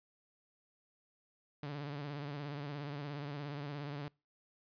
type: tone with vibrato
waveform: sawtooth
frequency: 144.3 Hz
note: D3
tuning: 30 cents flat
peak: -36 dBFS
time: 1.63-4.08 s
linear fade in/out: 2 ms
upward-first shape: sine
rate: 17 Hz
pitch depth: 65 cents each way
effects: noise-tail reverb RT60 0.3 s tail -26 dB re dry + resampled to 11025 Hz